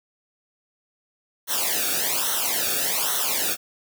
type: noise with flanger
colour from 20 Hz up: white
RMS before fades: -24 dBFS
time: 1.47-3.57 s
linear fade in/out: 50 ms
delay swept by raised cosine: 0.41 to 1 ms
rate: 1.2 Hz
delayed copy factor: -0.9
effects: none